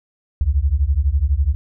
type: beating tone pair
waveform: sine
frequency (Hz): 64.6 / 76.6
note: C2 / D#2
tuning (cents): -21 / -27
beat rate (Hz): 12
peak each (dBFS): -17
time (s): 0.41-1.55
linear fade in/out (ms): 0
effects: none